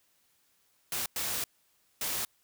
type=noise bursts at uneven times; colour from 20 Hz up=white; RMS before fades=-33 dBFS; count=3; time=0.92-1.06 / 1.16-1.44 / 2.01-2.25 s; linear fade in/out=2 ms; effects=white hiss -70 dBFS RMS until 2.43 s